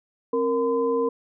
sine tone cluster, 266.3 / 465.5 / 1019 Hz, C4 / A#4 / C6, +31 / -2 / -46 cents, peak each -28 / -21 / -30 dBFS, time 0.33-1.09 s, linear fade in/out 5 ms, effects none

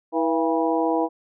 harmonic tone with a mistuned harmonic, 162 Hz, E3, 30 cents flat, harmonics 2 / 3 / 4 / 5 / 6, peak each -23 / -25 / -26 / -27 / -28 dBFS, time 0.12-1.09 s, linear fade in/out 50 ms, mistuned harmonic 4, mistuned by +71 cents, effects none

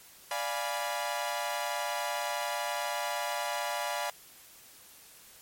sawtooth chord, D diminished seventh, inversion none, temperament equal with one note detuned, 587.3 / 698.5 / 830.6 / 982.6 Hz, D5 / F5 / Ab5 / Cb6, 0 / 0 / 0 / -9 cents, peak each -33 dBFS, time 0.31-4.1 s, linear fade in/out 2 ms, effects white hiss -54 dBFS RMS until 5.41 s + MP3 64 kbps

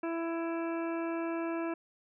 harmonic tone, 332.4 Hz, E4, 15 cents sharp, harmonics 1 / 2 / 3 / 4 / 5 / 7 / 8, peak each -33 / -39 / -43 / -45 / -47 / -50 / -51 dBFS, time 0.03-1.74 s, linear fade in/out 5 ms, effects none

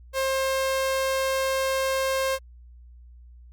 sawtooth tone, 532 Hz, C5, 29 cents sharp, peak -19 dBFS, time 0.13-2.39 s, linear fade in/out 50 ms, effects added 60 Hz sine -45 dBFS peak until 3.52 s + Opus 48 kbps

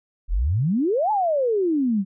sine exponential two-way sweep, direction up then down, 36.16 to 880 to 184.4 Hz, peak -18 dBFS, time 0.28-2.05 s, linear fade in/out 50 ms, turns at 1.11 s, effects none

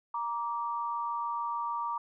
sine tone pair together, 940.3 / 1167 Hz, A#5 / D6, +15 / -11 cents, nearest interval major third, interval 374 cents, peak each -33 / -34 dBFS, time 0.14-1.98 s, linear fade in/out 5 ms, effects none

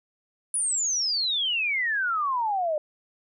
sine exponential sweep, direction down, 10000 to 589 Hz, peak -23 dBFS, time 0.54-2.78 s, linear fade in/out 2 ms, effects none

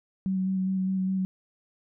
sine tone with vibrato, 188.9 Hz, F#3, 36 cents sharp, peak -24 dBFS, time 0.26-1.25 s, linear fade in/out 0 ms, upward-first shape square, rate 4.9 Hz, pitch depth 13 cents each way, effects none

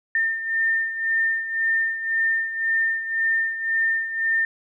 sine beating tone pair, 1807 / 1808.9 Hz, A6 / A6, +46 / +47 cents, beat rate 1.9 Hz, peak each -21 / -27 dBFS, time 0.15-4.45 s, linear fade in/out 2 ms, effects none

